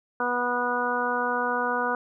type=harmonic tone; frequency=244.9 Hz; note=B3; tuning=14 cents flat; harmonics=1 / 2 / 3 / 4 / 5 / 6; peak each=-34 / -30 / -32 / -29 / -31 / -29 dBFS; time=0.2-1.95 s; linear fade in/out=2 ms; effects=none